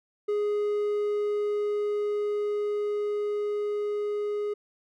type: tone with level ramp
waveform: triangle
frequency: 415.3 Hz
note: G#4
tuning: in tune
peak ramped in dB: -22 to -25 dBFS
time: 0.28-4.54 s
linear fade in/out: 10 ms
effects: none